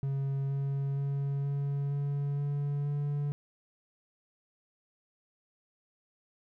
triangle tone with pitch steps, 137.3 / 138.49 / 139.7 / 140.92 / 142.14 / 143.38 / 144.63 Hz, C#3 / C#3 / C#3 / C#3 / C#3 / D3 / D3, -16 / -1 / +14 / +29 / +44 / -41 / -26 cents, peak -27 dBFS, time 0.03-3.32 s, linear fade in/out 0 ms, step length 470 ms, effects none

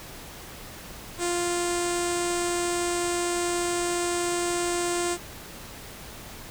sawtooth tone with low-pass filter, 349.2 Hz, F4, in tune, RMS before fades -27 dBFS, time 1.18-5.18 s, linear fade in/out 50 ms, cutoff 8200 Hz, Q 5.8, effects pink hiss -42 dBFS RMS until 6.5 s

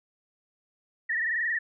sine tone with frequency modulation, 1842 Hz, A#6, 21 cents flat, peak -25 dBFS, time 1.09-1.59 s, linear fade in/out 10 ms, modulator 21.4 Hz, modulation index 4.3, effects none

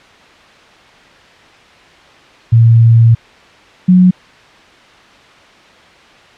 sine tone pair in turn, 115 / 182.55 Hz, A#2 / F#3, -23 / -23 cents, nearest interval minor sixth, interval 800 cents, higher second, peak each -3 dBFS, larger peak neither, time 2.52-3.15 / 3.88-4.11 s, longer first, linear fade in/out 10 ms, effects white hiss -41 dBFS RMS until 6.37 s + low-pass 3000 Hz 12 dB/octave

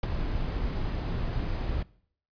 brown noise with ADSR envelope, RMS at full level -24 dBFS, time 0.03-1.83 s, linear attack 3 ms, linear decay 19 ms, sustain -6 dB, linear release 6 ms, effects noise-tail reverb RT60 0.6 s tail -22 dB re dry + resampled to 11025 Hz

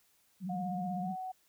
sine tone with vibrato, 185.7 Hz, F#3, 7 cents sharp, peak -35 dBFS, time 0.4-1.16 s, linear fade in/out 50 ms, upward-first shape sine, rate 16 Hz, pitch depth 110 cents each way
sine tone with pitch glide, 719 to 746.9 Hz, F#5 to F#5, -50 to +16 cents, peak -37 dBFS, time 0.49-1.32 s, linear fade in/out 10 ms, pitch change +66 cents, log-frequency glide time 1.02-1.09 s
effects white hiss -70 dBFS RMS until 1.48 s

